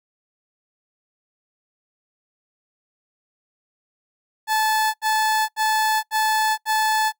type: tone bursts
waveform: 30% pulse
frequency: 869 Hz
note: A5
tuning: 22 cents flat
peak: -15 dBFS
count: 5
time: 4.47-7.124 s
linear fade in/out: 50 ms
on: 470 ms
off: 76 ms
effects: noise-tail reverb RT60 0.1 s tail -22 dB re dry